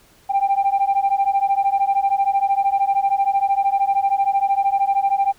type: beating tone pair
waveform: sine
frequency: 784 / 797 Hz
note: G5 / G5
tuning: 0 / +28 cents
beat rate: 13 Hz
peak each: -17 dBFS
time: 0.29-5.33 s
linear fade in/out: 20 ms
effects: tanh soft clip ceiling -11 dBFS + pink hiss -53 dBFS RMS until 5.38 s